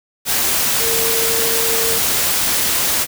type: tone in noise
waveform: sine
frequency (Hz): 456.1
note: A#4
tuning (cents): -38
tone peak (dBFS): -22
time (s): 0.79-2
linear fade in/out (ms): 50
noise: white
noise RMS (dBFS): -17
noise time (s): 0.25-3.07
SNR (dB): -8
effects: none